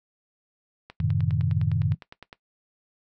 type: click train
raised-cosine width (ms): 0.3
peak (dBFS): -25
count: 15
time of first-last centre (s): 0.9-2.329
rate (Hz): 9.8
type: chord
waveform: sine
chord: F# diminished seventh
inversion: none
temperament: equal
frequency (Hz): 92.5 / 110 / 130.81 / 155.56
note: F#2 / A2 / C3 / Eb3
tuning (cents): 0 / 0 / 0 / 0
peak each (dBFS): -27 / -27 / -28 / -26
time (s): 1-1.95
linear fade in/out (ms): 5
effects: noise-tail reverb RT60 0.1 s tail -17 dB re dry